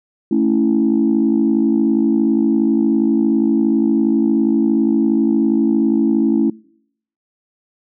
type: chord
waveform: sine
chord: A major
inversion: none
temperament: equal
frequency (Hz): 220 / 277.2 / 329.6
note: A3 / C#4 / E4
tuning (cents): 0 / 0 / 0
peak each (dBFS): -16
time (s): 0.31-6.5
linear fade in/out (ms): 5
effects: noise-tail reverb RT60 0.7 s tail -25 dB re dry + tanh soft clip ceiling -5 dBFS